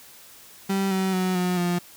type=tone with pitch steps; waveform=35% pulse; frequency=194.6 / 189.72 / 184.96 / 180.31 / 175.79 Hz; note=G3 / F#3 / F#3 / F#3 / F3; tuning=-12 / +44 / 0 / -44 / +12 cents; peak=-20 dBFS; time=0.69-1.79 s; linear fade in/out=10 ms; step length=220 ms; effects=white hiss -48 dBFS RMS until 1.96 s